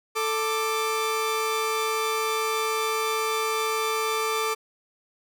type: tone pair together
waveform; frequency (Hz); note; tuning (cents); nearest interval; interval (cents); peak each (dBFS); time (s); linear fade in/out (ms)
sawtooth; 441.6 / 1178.9; A4 / D6; +6 / +6; octave + perfect fourth; 1700; -23; 0.15-4.55; 20
effects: none